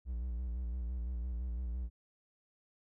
triangle tone with vibrato, 60.4 Hz, B1, 38 cents flat, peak -33 dBFS, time 0.05-1.9 s, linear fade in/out 50 ms, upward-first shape square, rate 5.9 Hz, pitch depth 69 cents each way, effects none

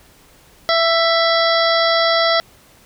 harmonic tone with a mistuned harmonic, 666 Hz, E5, 18 cents sharp, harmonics 1 / 2 / 3 / 5 / 6 / 7 / 8, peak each -16 / -19 / -21 / -23 / -24 / -24 / -25 dBFS, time 0.69-2.4 s, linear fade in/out 0 ms, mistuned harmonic 3, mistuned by -17 cents, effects pink hiss -49 dBFS RMS until 2.85 s

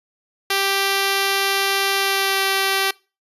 5% pulse tone with pitch glide, 392.3 to 388.5 Hz, G4 to G4, +1 to -16 cents, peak -6 dBFS, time 0.5-2.91 s, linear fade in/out 5 ms, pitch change -17 cents, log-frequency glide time 1.97-2.41 s, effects noise-tail reverb RT60 0.3 s tail -23 dB re dry + resampled to 32000 Hz

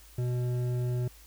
sine tone with hard clipping, 123.47 Hz, B2, in tune, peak -29 dBFS, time 0.18-1.08 s, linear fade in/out 5 ms, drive 9 dB, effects added 54 Hz sine -53 dBFS peak until 1.26 s + white hiss -56 dBFS RMS until 1.26 s

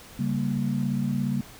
sine chord, G diminished, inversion second, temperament equal, 138.59 / 196 / 233.1 Hz, Db3 / G3 / Bb3, 0 / 0 / 0 cents, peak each -28 dBFS, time 0.19-1.41 s, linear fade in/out 5 ms, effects pink hiss -47 dBFS RMS until 1.59 s

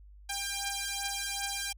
5% pulse beating tone pair, 796 / 798.6 Hz, G5 / G5, +26 / +32 cents, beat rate 2.6 Hz, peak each -24 dBFS, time 0.29-1.73 s, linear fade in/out 10 ms, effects added 50 Hz sine -50 dBFS peak until 1.77 s

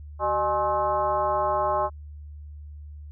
sine tone with frequency modulation, 837 Hz, G#5, 13 cents sharp, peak -21 dBFS, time 0.19-1.9 s, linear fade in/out 50 ms, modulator 229 Hz, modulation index 1.5, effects added 74 Hz sine -38 dBFS peak until 3.11 s

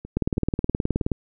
two click trains, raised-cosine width 3 ms, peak -9 / -23 dBFS, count 19 / 4, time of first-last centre 0.17-1.117 / 0.05-1.015 s, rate 19 / 3.11 Hz, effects none

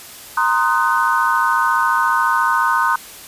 sine chord, C half-diminished seventh, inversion third, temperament equal with one note detuned, 932.3 / 1046.5 / 1244.5 / 1503.2 Hz, Bb5 / C6 / Eb6 / Gb6, 0 / 0 / 0 / +27 cents, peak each -19 dBFS, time 0.37-2.96 s, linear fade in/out 5 ms, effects white hiss -37 dBFS RMS until 3.27 s + resampled to 32000 Hz

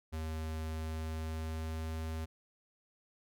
square tone with pitch glide, 79.3 to 80.08 Hz, D#2 to E2, +33 to -50 cents, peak -37 dBFS, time 0.12-2.26 s, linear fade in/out 20 ms, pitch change +17 cents, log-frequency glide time 0.68-1.96 s, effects none

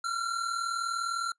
square tone pair together, 1361 / 1400.9 Hz, F6 / F6, -45 / +5 cents, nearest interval minor second, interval 50 cents, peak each -31 / -37 dBFS, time 0.04-1.32 s, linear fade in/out 5 ms, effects noise-tail reverb RT60 0.1 s tail -22 dB re dry + resampled to 22050 Hz

